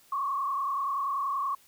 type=tone with frequency modulation; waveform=sine; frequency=1108.7 Hz; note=C#6; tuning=in tune; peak=-27 dBFS; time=0.12-1.55 s; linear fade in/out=5 ms; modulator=30.5 Hz; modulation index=1.5; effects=white hiss -60 dBFS RMS until 1.67 s